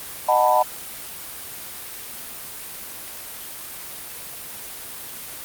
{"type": "chord", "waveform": "sine", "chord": "B dominant seventh", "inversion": "first", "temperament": "just", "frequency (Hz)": [617.4, 740.8, 889, 987.8], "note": ["D#5", "F#5", "A5", "B5"], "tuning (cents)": [-14, 2, 18, 0], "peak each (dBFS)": -20, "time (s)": [0.28, 0.63], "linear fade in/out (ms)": 10, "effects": ["white hiss -35 dBFS RMS until 5.44 s", "Opus 32 kbps"]}